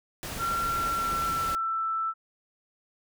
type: noise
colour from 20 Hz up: pink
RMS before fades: -36 dBFS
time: 0.23-1.55 s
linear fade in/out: 0 ms
type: tone with pitch glide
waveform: sine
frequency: 1366 to 1324.8 Hz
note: F6 to E6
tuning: -39 to +8 cents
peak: -26 dBFS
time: 0.38-2.14 s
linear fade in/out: 50 ms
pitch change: -53 cents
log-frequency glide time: 0.72-1.88 s
effects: none